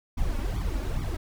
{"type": "noise with flanger", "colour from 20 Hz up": "brown", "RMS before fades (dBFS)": -28, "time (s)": [0.17, 1.17], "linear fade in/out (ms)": 10, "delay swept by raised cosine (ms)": [0.87, 3.57], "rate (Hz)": 2.4, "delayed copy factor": 0.95, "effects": []}